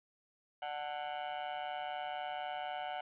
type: tone with amplitude modulation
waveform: 40% pulse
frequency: 740 Hz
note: F#5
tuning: in tune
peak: -33 dBFS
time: 0.62-3.01 s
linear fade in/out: 5 ms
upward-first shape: sine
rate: 144 Hz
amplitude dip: 90%
effects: resampled to 8000 Hz + 10-bit